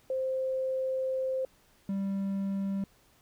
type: tone pair in turn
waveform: sine / triangle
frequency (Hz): 523.3 / 196.02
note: C5 / G3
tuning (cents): 0 / 0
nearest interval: octave + perfect fourth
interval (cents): 1700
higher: first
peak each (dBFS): -28 / -27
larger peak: second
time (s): 0.1-1.45 / 1.89-2.84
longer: first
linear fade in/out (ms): 2
effects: pink hiss -64 dBFS RMS until 3.21 s